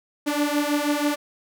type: beating tone pair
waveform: sawtooth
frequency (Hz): 290 / 296.2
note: D4 / D4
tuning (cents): -22 / +15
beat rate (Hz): 6.2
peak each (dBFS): -20 / -20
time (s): 0.26-1.16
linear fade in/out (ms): 20
effects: none